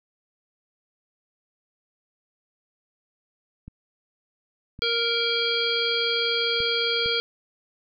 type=clicks; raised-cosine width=5 ms; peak=-27 dBFS; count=4; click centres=3.68 / 4.791 / 6.604 / 7.06 s
type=harmonic tone; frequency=466.2 Hz; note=A#4; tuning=in tune; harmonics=1 / 3 / 5 / 7 / 9 / 10; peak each=-28 / -30 / -30 / -26 / -32 / -30 dBFS; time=4.82-7.2 s; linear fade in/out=0 ms
effects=none